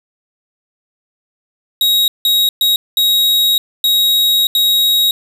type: tone bursts at uneven times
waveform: 45% pulse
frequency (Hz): 3799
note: A#7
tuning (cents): +32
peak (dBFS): -10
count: 6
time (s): 1.81-2.08 / 2.25-2.49 / 2.61-2.76 / 2.97-3.58 / 3.84-4.47 / 4.55-5.11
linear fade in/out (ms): 2
effects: none